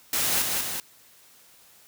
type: noise with echo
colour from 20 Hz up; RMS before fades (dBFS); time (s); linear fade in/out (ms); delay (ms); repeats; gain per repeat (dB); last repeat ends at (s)
white; -25; 0.13-0.42; 2; 190; 2; -3; 0.8
effects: white hiss -55 dBFS RMS until 1.87 s + high-pass 60 Hz 12 dB/octave